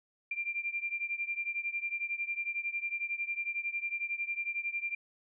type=beating tone pair; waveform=sine; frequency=2374 / 2385 Hz; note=D7 / D7; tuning=+18 / +26 cents; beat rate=11 Hz; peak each=-35 / -37 dBFS; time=0.31-4.95 s; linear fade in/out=5 ms; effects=none